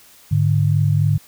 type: tone pair together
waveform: sine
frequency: 103.83 / 147.48 Hz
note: G#2 / D3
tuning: 0 / +8 cents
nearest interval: tritone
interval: 608 cents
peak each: -16 dBFS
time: 0.31-1.18 s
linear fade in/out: 10 ms
effects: white hiss -48 dBFS RMS until 1.27 s